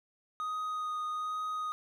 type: tone with vibrato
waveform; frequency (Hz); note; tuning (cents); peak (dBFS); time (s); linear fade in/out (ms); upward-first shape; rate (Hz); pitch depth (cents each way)
triangle; 1244.5; D#6; 0; -31; 0.4-1.72; 0; sine; 1.2; 11
effects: none